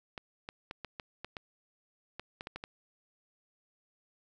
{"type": "clicks", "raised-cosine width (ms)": 0.3, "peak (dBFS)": -24, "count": 12, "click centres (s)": [0.178, 0.489, 0.711, 0.847, 0.998, 1.246, 1.368, 2.196, 2.409, 2.471, 2.56, 2.639], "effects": []}